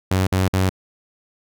sawtooth tone bursts, 94 Hz, F#2, 28 cents sharp, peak -12 dBFS, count 3, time 0.11-0.694 s, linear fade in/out 5 ms, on 160 ms, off 52 ms, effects none

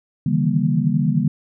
sine tone cluster, 140.5 / 153.6 / 163.4 / 196 / 235.3 Hz, C#3 / D#3 / E3 / G3 / A#3, +24 / -22 / -15 / 0 / +16 cents, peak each -22 dBFS, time 0.26-1.28 s, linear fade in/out 5 ms, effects none

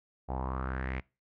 sawtooth tone with low-pass filter sweep, 64.9 Hz, C2, 13 cents flat, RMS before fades -35 dBFS, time 0.28-1.01 s, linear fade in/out 20 ms, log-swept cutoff 770 to 2300 Hz, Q 5, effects noise-tail reverb RT60 0.3 s tail -24 dB re dry

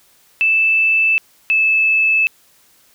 sine tone pair in turn, 2637 / 2616 Hz, E7 / E7, 0 / -14 cents, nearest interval unison, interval 14 cents, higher first, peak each -11 dBFS, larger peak neither, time 0.41-1.18 / 1.5-2.27 s, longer neither, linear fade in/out 0 ms, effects white hiss -53 dBFS RMS until 2.94 s

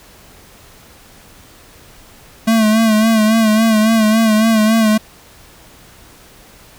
square tone with vibrato, 220 Hz, A3, in tune, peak -10 dBFS, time 2.47-4.98 s, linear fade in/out 10 ms, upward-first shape sine, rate 3.6 Hz, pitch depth 53 cents each way, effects pink hiss -43 dBFS RMS until 6.78 s

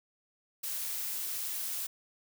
blue noise, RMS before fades -36 dBFS, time 0.63-1.87 s, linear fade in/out 10 ms, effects none

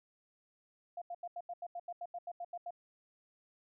sine tone bursts, 698.5 Hz, F5, in tune, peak -39 dBFS, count 14, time 0.97-2.707 s, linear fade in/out 5 ms, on 47 ms, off 83 ms, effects none

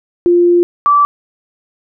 sine tone pair in turn, 349.2 / 1160.1 Hz, F4 / D6, 0 / -22 cents, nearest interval octave + major sixth, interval 2078 cents, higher second, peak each -6 dBFS, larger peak neither, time 0.26-0.63 / 0.86-1.05 s, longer first, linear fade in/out 0 ms, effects none

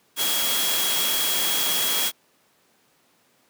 sine tone in noise, 3306 Hz, G#7, 9 cents flat, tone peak -26 dBFS, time 0.16-2.12 s, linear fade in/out 50 ms, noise white, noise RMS -24 dBFS, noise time 0.16-2.12 s, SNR -5 dB, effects pink hiss -62 dBFS RMS until 3.49 s + high-pass 200 Hz 12 dB/octave

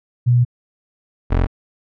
sine / 25% pulse tone pair in turn, 121.9 / 43.84 Hz, B2 / F1, -22 / +7 cents, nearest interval octave + tritone, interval 1771 cents, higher first, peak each -10 dBFS, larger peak neither, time 0.26-0.45 / 1.3-1.47 s, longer first, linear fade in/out 20 ms, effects low-pass 2000 Hz 12 dB/octave

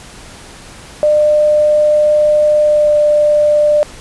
sine tone with pitch glide, 601 to 596.2 Hz, D5 to D5, +40 to +26 cents, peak -7 dBFS, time 1.03-3.83 s, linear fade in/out 0 ms, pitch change -14 cents, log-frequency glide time 2.62-2.94 s, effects pink hiss -35 dBFS RMS until 4 s + resampled to 24000 Hz

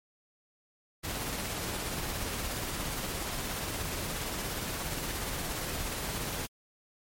pink noise with tremolo, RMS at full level -34 dBFS, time 1.03-6.47 s, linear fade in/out 20 ms, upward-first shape sine, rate 17 Hz, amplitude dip 25%, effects MP3 64 kbps

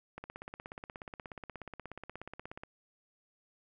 click train, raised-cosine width 0.5 ms, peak -28 dBFS, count 42, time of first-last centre 0.18-2.635 s, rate 16.7 Hz, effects none

